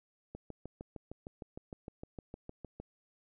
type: click train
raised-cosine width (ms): 2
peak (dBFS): -30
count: 17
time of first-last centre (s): 0.35-2.8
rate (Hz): 6.53
effects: none